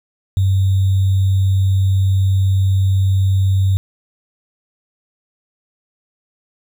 sine tone with sample-and-hold, 96 Hz, G2, 36 cents flat, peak -11 dBFS, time 0.37-3.77 s, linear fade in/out 0 ms, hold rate 3675 Hz, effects none

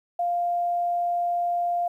sine tone, 698.5 Hz, F5, in tune, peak -22 dBFS, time 0.19-1.88 s, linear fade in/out 5 ms, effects 10-bit

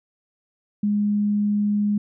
sine tone, 206.8 Hz, G#3, 7 cents flat, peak -18 dBFS, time 0.83-1.98 s, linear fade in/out 5 ms, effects none

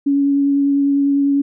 sine tone with vibrato, 280.5 Hz, C#4, 21 cents sharp, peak -12 dBFS, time 0.06-1.42 s, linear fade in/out 10 ms, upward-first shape sine, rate 10 Hz, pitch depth 10 cents each way, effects none

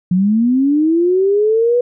sine linear sweep, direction up, 174.61 to 493.9 Hz, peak -10 dBFS, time 0.11-1.81 s, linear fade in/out 5 ms, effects none

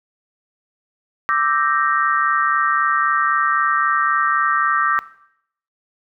sine chord, E half-diminished seventh, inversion third, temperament equal, 1174.7 / 1318.5 / 1568 / 1864.7 Hz, D6 / E6 / G6 / Bb6, 0 / 0 / 0 / 0 cents, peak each -18 / -21 / -23 / -23 dBFS, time 1.29-4.99 s, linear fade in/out 0 ms, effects noise-tail reverb RT60 0.7 s tail -17 dB re dry

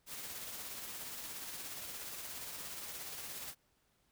white noise with tremolo, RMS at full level -44 dBFS, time 0.06-3.55 s, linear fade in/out 50 ms, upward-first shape sine, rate 17 Hz, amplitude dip 30%, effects pink hiss -75 dBFS RMS until 4.11 s

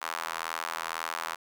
sawtooth tone with high-pass filter, 82 Hz, E2, 9 cents flat, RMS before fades -35 dBFS, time 0.01-1.36 s, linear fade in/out 20 ms, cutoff 1100 Hz, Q 2, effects none

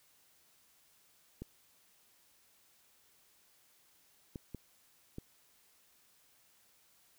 clicks, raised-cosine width 3 ms, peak -29 dBFS, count 4, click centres 1.42 / 4.358 / 4.547 / 5.184 s, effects white hiss -68 dBFS RMS until 7.18 s

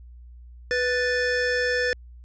square tone pair together, 493.9 / 1761.8 Hz, B4 / A6, 0 / +2 cents, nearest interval octave + minor seventh, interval 2202 cents, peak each -25 dBFS, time 0.71-1.93 s, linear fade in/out 0 ms, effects added 60 Hz sine -42 dBFS peak until 2.24 s + resampled to 16000 Hz

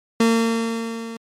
30% pulse tone with level ramp, 228.2 Hz, A#3, 37 cents flat, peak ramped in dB -10 to -28 dBFS, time 0.2-1.17 s, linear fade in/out 5 ms, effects low-pass 10000 Hz 12 dB/octave + MP3 64 kbps

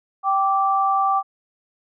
sine tone pair together, 780.2 / 1169 Hz, G5 / D6, -8 / -8 cents, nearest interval perfect fifth, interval 700 cents, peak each -19 dBFS, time 0.23-1.23 s, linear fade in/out 50 ms, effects none

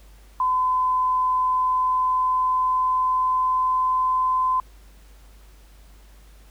sine tone with pitch glide, 1017 to 1025.3 Hz, C6 to C6, -50 to -35 cents, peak -18 dBFS, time 0.4-4.6 s, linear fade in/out 2 ms, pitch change +15 cents, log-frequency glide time 1.37-4.48 s, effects added 50 Hz sine -46 dBFS peak until 6.5 s + pink hiss -56 dBFS RMS until 6.5 s

